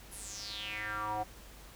square tone with band-pass filter sweep, 106.2 Hz, G#2, 39 cents sharp, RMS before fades -39 dBFS, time 0.11-1.24 s, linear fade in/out 20 ms, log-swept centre 11000 to 700 Hz, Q 5.7, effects added 50 Hz sine -54 dBFS peak until 1.75 s + pink hiss -54 dBFS RMS until 1.75 s

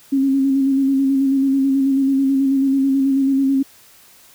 sine tone with vibrato, 271.2 Hz, C#4, 38 cents flat, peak -13 dBFS, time 0.12-3.63 s, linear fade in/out 10 ms, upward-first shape square, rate 9.2 Hz, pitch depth 24 cents each way, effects white hiss -48 dBFS RMS until 4.34 s

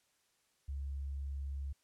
sine tone, 69.3 Hz, C#2, in tune, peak -37 dBFS, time 0.68-1.73 s, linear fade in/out 10 ms, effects white hiss -75 dBFS RMS until 1.83 s + low-pass 10000 Hz 12 dB/octave

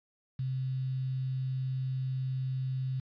sine tone with quantisation, 130.81 Hz, C3, in tune, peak -30 dBFS, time 0.39-3 s, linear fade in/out 5 ms, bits 9, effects resampled to 11025 Hz

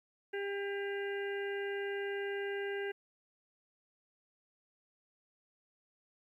harmonic tone, 400 Hz, G4, 35 cents sharp, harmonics 1 / 2 / 4 / 5 / 6 / 7, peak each -36 / -48 / -43 / -47 / -55 / -50 dBFS, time 0.33-2.92 s, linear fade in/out 10 ms, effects 12-bit

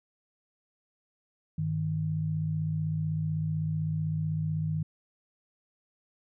sine tone pair together, 100.25 / 156.1 Hz, G2 / D#3, +39 / +6 cents, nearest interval minor sixth, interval 767 cents, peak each -34 / -28 dBFS, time 1.58-4.83 s, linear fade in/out 5 ms, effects none

